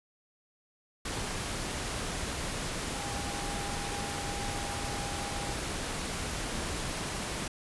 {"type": "tone in noise", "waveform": "sine", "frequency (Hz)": 807, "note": "G#5", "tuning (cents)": -50, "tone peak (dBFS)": -41, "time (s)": [2.94, 5.53], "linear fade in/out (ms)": 5, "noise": "pink", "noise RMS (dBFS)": -35, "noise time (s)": [1.05, 7.48], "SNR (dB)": -9, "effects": ["resampled to 24000 Hz"]}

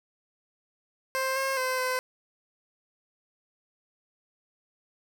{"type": "tone with pitch steps", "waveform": "15% pulse", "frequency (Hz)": [526, 536, 515, 511], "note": ["C5", "C5", "C5", "C5"], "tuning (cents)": [9, 42, -28, -41], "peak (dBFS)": -20, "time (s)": [1.15, 1.99], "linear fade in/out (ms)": 0, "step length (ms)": 210, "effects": []}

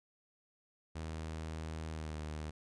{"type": "tone with pitch glide", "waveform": "sawtooth", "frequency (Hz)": [79.5, 76.84], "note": ["D#2", "D#2"], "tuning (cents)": [38, -21], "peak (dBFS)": -36, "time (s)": [0.95, 2.51], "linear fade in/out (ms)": 10, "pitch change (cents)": -59, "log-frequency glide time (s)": [1.9, 2.15], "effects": ["resampled to 22050 Hz"]}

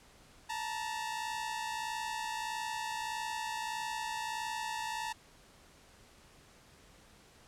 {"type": "tone pair together", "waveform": "sawtooth", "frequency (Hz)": [880.4, 942], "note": ["A5", "A#5"], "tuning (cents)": [1, 18], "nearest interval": "minor second", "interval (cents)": 117, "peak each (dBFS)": [-34, -36], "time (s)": [0.49, 5.13], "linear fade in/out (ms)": 10, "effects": ["pink hiss -60 dBFS RMS until 7.47 s", "low-pass 10000 Hz 12 dB/octave"]}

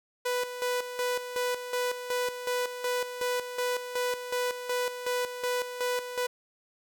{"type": "tone with tremolo", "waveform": "sawtooth", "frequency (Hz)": 494.6, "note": "B4", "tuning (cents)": 3, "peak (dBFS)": -23, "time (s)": [0.25, 6.27], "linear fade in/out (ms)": 10, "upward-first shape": "square", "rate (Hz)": 2.7, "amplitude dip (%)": 65, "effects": []}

